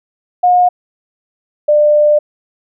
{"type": "tone pair in turn", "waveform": "sine", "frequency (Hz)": [719, 596.5], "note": ["F#5", "D5"], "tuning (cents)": [-50, 27], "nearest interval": "minor third", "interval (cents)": 323, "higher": "first", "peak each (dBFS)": -6, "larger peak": "neither", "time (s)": [[0.43, 0.69], [1.68, 2.19]], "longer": "second", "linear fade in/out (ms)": 10, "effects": []}